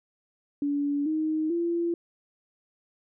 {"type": "tone with pitch steps", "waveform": "sine", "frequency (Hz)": [286.6, 312.5, 340.8], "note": ["D4", "D#4", "F4"], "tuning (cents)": [-42, 8, -42], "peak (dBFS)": -24, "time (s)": [0.62, 1.94], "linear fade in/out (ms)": 2, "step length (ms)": 440, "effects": []}